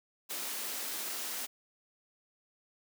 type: high-pass noise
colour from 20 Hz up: white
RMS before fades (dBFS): -38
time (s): 0.29-1.47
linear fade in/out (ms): 20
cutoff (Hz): 210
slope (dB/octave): 96
effects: none